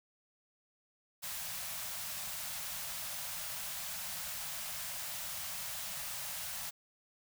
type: band-stop noise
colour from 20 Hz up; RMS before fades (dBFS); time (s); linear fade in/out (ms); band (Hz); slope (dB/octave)
white; -41; 1.22-6.71; 20; 210 to 550; 96
effects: none